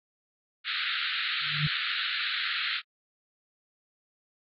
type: band-pass noise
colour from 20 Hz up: white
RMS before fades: -31 dBFS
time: 0.64-2.82 s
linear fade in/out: 50 ms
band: 1300 to 4200 Hz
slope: 96 dB/octave
type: tone with exponential growth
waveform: sine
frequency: 149 Hz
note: D3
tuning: 25 cents sharp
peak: -21 dBFS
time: 1.41-1.67 s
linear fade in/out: 5 ms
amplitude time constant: 56 ms
effects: AAC 32 kbps